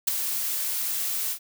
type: noise with ADSR envelope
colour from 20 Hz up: blue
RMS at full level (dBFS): -19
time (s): 0.07-1.39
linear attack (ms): 12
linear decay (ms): 10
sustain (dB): -9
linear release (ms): 83
effects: none